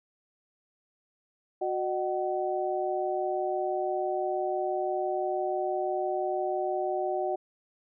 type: tone cluster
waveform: sine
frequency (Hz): 367.1 / 610 / 756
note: F#4 / D#5 / F#5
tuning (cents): -14 / -34 / +37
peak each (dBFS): -31 / -32 / -31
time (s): 1.61-7.36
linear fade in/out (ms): 10
effects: none